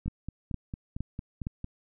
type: two click trains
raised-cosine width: 5 ms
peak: -23 / -19 dBFS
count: 8 / 4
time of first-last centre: 0.06-1.644 / 0.08-1.469 s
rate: 4.42 / 2.16 Hz
effects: none